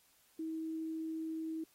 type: tone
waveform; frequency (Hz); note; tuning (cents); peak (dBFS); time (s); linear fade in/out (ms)
sine; 320.6; E4; -48; -37; 0.39-1.64; 5
effects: white hiss -69 dBFS RMS until 1.74 s + AAC 48 kbps